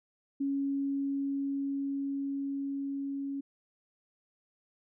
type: tone with level ramp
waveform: sine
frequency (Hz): 277.2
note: C#4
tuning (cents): 0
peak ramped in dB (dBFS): -28 to -33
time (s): 0.4-3.41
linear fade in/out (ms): 10
effects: none